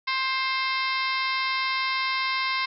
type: harmonic tone with a mistuned harmonic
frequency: 527 Hz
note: C5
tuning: 12 cents sharp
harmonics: 2 / 3 / 4 / 5 / 6 / 7 / 8 / 9 / 10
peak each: -28 / -36 / -28 / -35 / -39 / -36 / -36 / -36 / -38 dBFS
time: 0.07-2.66 s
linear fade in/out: 10 ms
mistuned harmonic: 8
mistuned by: -44 cents
effects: none